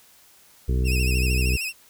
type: harmonic tone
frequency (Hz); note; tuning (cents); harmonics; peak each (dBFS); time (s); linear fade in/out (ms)
63; B1; +35; 1 / 2 / 3 / 4 / 5 / 6 / 7; -20 / -27 / -34 / -37 / -39 / -36 / -37; 0.68-1.57; 10
type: tone with vibrato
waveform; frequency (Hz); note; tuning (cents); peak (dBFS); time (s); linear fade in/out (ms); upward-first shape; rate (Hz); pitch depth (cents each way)
sawtooth; 2624; E7; -9; -23; 0.84-1.73; 50; sine; 13; 86
effects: white hiss -54 dBFS RMS until 1.89 s